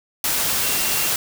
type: tone in noise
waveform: sine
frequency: 2744 Hz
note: F7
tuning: 31 cents flat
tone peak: -31 dBFS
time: 0.62-1.08 s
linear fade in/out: 2 ms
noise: white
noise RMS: -21 dBFS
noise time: 0.24-1.16 s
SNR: -13 dB
effects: none